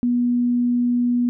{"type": "tone", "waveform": "sine", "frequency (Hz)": 243, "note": "B3", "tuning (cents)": -28, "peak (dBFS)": -16, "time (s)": [0.03, 1.29], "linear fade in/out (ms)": 0, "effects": []}